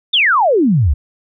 sine exponential sweep, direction down, 3715 to 61.74 Hz, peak -9 dBFS, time 0.13-0.94 s, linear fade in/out 10 ms, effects none

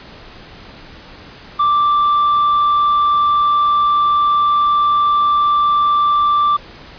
triangle tone, 1174.7 Hz, D6, in tune, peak -9 dBFS, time 1.59-6.57 s, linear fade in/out 10 ms, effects pink hiss -38 dBFS RMS until 6.98 s + resampled to 11025 Hz

